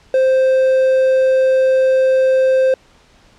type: tone with quantisation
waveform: triangle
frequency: 523.3 Hz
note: C5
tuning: in tune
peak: -8 dBFS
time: 0.14-2.74 s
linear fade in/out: 2 ms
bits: 6
effects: pink hiss -50 dBFS RMS until 3.38 s + low-pass 6000 Hz 12 dB/octave